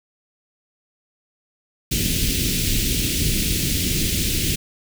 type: band-stop noise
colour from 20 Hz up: pink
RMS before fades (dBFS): -21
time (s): 1.91-4.56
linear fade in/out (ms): 10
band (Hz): 340 to 2500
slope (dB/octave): 24
effects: none